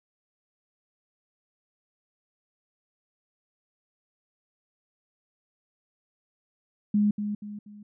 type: tone with echo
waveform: sine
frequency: 207.7 Hz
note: G#3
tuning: in tune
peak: -19 dBFS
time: 6.94-7.11 s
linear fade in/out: 5 ms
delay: 240 ms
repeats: 3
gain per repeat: -8 dB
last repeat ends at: 7.83 s
effects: none